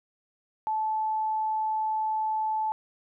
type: tone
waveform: sine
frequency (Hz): 870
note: A5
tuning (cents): -20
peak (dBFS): -25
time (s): 0.67-2.72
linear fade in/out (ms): 0
effects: none